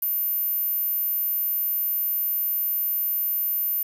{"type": "tone", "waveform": "sine", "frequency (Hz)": 13540, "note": "G#9", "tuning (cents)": 32, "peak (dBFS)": -22, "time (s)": [0.02, 3.83], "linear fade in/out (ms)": 5, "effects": ["8-bit"]}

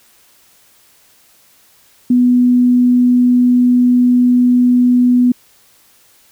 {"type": "tone", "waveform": "sine", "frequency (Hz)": 246.9, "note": "B3", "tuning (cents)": 0, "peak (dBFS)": -7, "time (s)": [2.1, 5.32], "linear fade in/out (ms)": 5, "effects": ["white hiss -50 dBFS RMS until 6.31 s"]}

